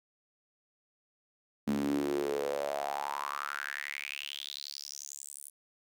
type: tone with high-pass filter sweep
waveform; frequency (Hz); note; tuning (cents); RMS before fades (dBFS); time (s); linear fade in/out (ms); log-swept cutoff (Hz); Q
sawtooth; 71.2; C#2; +47; -36; 1.67-5.5; 10; 220 to 10000; 6.6
effects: none